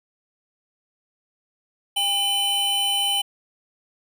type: tone pair together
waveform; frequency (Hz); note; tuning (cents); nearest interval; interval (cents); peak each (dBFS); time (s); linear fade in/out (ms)
square; 802 / 3028; G5 / F#7; +39 / +39; octave + major seventh; 2300; -29 / -21; 1.96-3.22; 10
effects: none